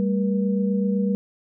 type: tone cluster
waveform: sine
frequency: 197.1 / 225 / 479.5 Hz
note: G3 / A3 / A#4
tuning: +10 / +39 / +49 cents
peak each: -20 / -29 / -28 dBFS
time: 0-1.15 s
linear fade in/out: 0 ms
effects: none